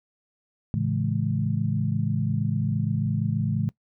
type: chord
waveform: sine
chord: A major seventh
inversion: none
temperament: equal with one note detuned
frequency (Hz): 110 / 138.59 / 164.81 / 210.4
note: A2 / C#3 / E3 / G#3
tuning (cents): 0 / 0 / 0 / +23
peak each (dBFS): -27 / -27 / -29 / -29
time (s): 0.74-3.69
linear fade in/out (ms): 0
effects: noise-tail reverb RT60 0.1 s tail -21 dB re dry